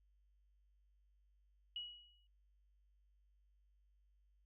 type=tone with exponential decay; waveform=sine; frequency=2915 Hz; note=F#7; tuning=26 cents flat; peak=-40 dBFS; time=1.76-2.27 s; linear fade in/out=2 ms; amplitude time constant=110 ms; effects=added 50 Hz sine -70 dBFS peak until 4.45 s